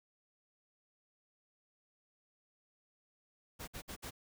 pink noise bursts, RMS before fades -45 dBFS, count 4, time 3.59-4.109 s, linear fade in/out 20 ms, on 87 ms, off 57 ms, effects none

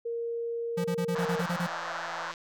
sine tone, 466.2 Hz, A#4, in tune, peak -30 dBFS, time 0.05-1.42 s, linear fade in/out 10 ms
square tone bursts, 174.61 Hz, F3, in tune, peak -29 dBFS, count 9, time 0.77-1.669 s, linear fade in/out 10 ms, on 75 ms, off 28 ms
white band-pass noise, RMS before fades -36 dBFS, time 1.15-2.32 s, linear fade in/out 5 ms, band 560 to 1700 Hz, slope 48 dB/octave
click train, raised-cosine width 0.2 ms, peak -25 dBFS, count 199, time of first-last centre 1.16-2.339 s, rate 168 Hz
effects none

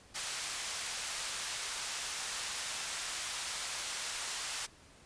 white band-pass noise, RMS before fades -39 dBFS, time 0.14-4.67 s, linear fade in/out 20 ms, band 780 to 8200 Hz, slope 12 dB/octave, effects pink hiss -59 dBFS RMS until 5.05 s + resampled to 22050 Hz

